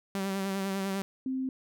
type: tone with vibrato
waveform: sawtooth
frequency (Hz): 194.4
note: G3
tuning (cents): -14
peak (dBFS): -26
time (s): 0.15-1.02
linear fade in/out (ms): 0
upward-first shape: sine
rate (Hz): 10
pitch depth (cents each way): 31
type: tone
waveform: sine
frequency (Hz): 261.6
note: C4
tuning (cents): 0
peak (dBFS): -29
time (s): 1.26-1.49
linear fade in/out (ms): 2
effects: none